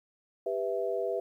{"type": "chord", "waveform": "sine", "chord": "E minor", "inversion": "first", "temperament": "just", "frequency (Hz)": [395.6, 494.4, 659.3], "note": ["G4", "B4", "E5"], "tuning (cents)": [16, 2, 0], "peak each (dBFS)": -33, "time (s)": [0.46, 1.2], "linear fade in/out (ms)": 5, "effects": ["11-bit"]}